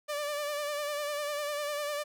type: tone with vibrato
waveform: sawtooth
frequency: 587.3 Hz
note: D5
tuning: in tune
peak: -28 dBFS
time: 0.08-2.04 s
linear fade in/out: 20 ms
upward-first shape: sine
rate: 10 Hz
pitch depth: 39 cents each way
effects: none